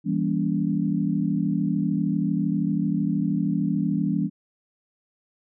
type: chord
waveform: sine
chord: E diminished seventh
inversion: none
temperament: just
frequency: 164.81 / 197.78 / 237.3 / 284.8 Hz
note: E3 / G3 / Bb3 / Db4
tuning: 0 / +16 / +31 / +47 cents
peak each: -26 / -25 / -29 / -27 dBFS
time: 0.04-4.3 s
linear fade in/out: 50 ms
effects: none